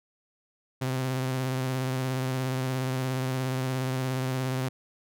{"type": "tone with vibrato", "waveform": "sawtooth", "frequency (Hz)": 130, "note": "C3", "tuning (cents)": -11, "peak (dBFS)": -23, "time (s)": [0.81, 4.69], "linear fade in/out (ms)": 10, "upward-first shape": "sine", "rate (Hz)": 17, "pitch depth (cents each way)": 30, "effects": []}